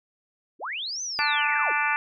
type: linear two-way sweep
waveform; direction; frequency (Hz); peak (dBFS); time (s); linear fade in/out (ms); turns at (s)
sine; up then down; 222.6 to 6230 to 222.6; -29; 0.59-1.73; 50; 1.02
type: harmonic tone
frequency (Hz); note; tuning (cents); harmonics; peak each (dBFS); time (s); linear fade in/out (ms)
293.7; D4; 0; 3 / 4 / 5 / 6 / 7 / 8 / 9; -28 / -30 / -28 / -29 / -33 / -29 / -32; 1.19-1.96; 0
effects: none